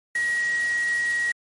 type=tone in noise; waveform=sine; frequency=1903 Hz; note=A#6; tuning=35 cents sharp; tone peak=-21 dBFS; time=0.15-1.32 s; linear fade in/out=5 ms; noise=white; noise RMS=-37 dBFS; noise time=0.15-1.32 s; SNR=+13 dB; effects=MP3 48 kbps